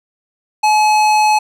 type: tone with hard clipping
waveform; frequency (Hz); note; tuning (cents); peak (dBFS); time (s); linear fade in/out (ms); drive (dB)
sine; 853; G#5; +46; -11; 0.63-1.39; 10; 16
effects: none